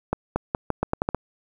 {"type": "accelerating click train", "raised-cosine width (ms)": 1, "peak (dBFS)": -8, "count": 9, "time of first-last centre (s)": [0.13, 1.147], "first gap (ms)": 230, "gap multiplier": 0.82, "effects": ["8-bit"]}